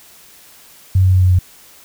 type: tone with pitch steps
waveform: sine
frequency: 94 / 93.19 / 92.39 / 91.59 / 90.8 Hz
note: F#2 / F#2 / F#2 / F#2 / F#2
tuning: +28 / +13 / -2 / -17 / -32 cents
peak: -8 dBFS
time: 0.95-1.39 s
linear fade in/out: 5 ms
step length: 88 ms
effects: white hiss -44 dBFS RMS until 1.84 s